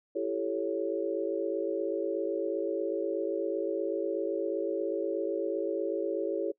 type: chord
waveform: sine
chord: A dominant seventh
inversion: second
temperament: equal with one note detuned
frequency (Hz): 335 / 392 / 440 / 554.4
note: E4 / G4 / A4 / C#5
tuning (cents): +28 / 0 / 0 / 0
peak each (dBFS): -34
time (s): 0.15-6.52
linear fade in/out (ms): 10
effects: noise-tail reverb RT60 0.1 s tail -22 dB re dry